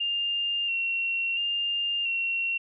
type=tone with vibrato; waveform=sine; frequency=2769 Hz; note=F7; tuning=15 cents flat; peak=-25 dBFS; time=0-2.58 s; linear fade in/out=10 ms; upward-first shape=square; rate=0.73 Hz; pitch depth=23 cents each way; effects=none